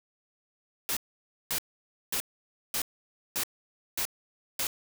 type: noise bursts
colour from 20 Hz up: white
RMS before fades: -30 dBFS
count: 7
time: 0.89-4.669 s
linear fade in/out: 0 ms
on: 77 ms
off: 540 ms
effects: none